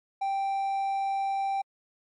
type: tone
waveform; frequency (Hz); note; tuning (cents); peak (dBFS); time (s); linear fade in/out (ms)
triangle; 784; G5; 0; -24; 0.21-1.62; 10
effects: MP3 48 kbps